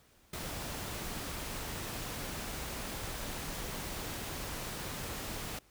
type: noise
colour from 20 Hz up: pink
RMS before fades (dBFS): -40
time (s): 0.33-5.59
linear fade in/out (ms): 5
effects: pink hiss -65 dBFS RMS until 5.7 s